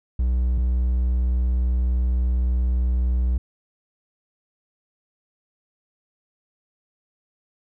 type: tone pair in turn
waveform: triangle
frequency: 61.74 / 61.74 Hz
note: B1 / B1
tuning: 0 / 0 cents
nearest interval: unison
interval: 0 cents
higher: neither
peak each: -16 dBFS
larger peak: neither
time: 0.19-0.58 / 0.58-3.38 s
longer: second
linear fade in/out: 5 ms
effects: none